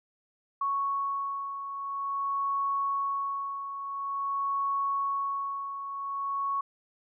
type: beating tone pair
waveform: sine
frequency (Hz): 1108.7 / 1109.18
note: C#6 / C#6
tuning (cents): 0 / +1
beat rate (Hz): 0.48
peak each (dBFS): -29 / -36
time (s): 0.61-6.61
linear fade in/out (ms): 5
effects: none